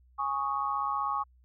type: chord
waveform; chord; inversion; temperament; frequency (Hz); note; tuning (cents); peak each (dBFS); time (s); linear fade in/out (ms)
sine; Ab suspended fourth; none; equal; 830.6 / 1108.7 / 1244.5; Ab5 / Db6 / Eb6; 0 / 0 / 0; -34 / -30 / -35; 0.18-1.24; 20
effects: added 62 Hz sine -58 dBFS peak until 1.44 s